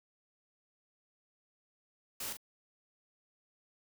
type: noise with echo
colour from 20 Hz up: white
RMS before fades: -40 dBFS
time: 2.2-2.33 s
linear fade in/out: 5 ms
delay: 41 ms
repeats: 1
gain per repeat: -7 dB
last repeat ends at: 2.371 s
effects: none